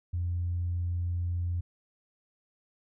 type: tone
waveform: sine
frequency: 87.31 Hz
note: F2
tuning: in tune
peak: -27 dBFS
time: 0.13-1.61 s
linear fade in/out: 10 ms
effects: tanh soft clip ceiling -23 dBFS